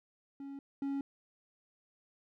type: tone pair in turn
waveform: triangle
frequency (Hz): 277.2 / 277.2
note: C#4 / C#4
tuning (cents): 0 / 0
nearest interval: unison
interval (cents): 0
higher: neither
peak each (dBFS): -40 / -31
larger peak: second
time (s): 0.4-0.59 / 0.82-1.01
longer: neither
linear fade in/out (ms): 2
effects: none